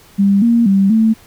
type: tone with pitch steps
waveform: sine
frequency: 198.6 / 233.8 / 195.2 / 221.8 Hz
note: G3 / A#3 / G3 / A3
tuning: +23 / +5 / -7 / +14 cents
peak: -8 dBFS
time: 0.18-1.14 s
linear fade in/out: 20 ms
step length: 240 ms
effects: pink hiss -45 dBFS RMS until 1.26 s